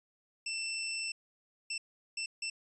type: tone bursts at uneven times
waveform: 20% pulse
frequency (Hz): 2676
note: E7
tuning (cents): +25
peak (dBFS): -30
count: 4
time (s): 0.46-1.12 / 1.7-1.78 / 2.17-2.26 / 2.42-2.5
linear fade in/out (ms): 5
effects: resampled to 22050 Hz